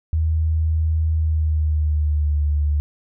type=tone with pitch glide; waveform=sine; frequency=79.5 to 73.75 Hz; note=D#2 to D2; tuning=+38 to +8 cents; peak=-16 dBFS; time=0.13-2.8 s; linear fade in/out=0 ms; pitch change=-130 cents; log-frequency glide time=1.12-2.39 s; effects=none